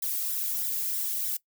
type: noise with flanger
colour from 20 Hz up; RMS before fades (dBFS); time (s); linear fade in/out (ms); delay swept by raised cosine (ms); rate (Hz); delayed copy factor
violet; -30; 0.02-1.37; 5; 0.54 to 1.84; 3.2; +0.8
effects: noise-tail reverb RT60 0.1 s tail -20 dB re dry